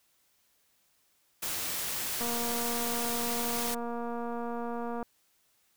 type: noise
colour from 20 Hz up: white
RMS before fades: -34 dBFS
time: 1.42-3.75 s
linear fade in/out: 10 ms
type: click train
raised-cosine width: 1 ms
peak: -24 dBFS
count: 666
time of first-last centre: 2.21-5.028 s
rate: 236 Hz
effects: white hiss -70 dBFS RMS until 5.76 s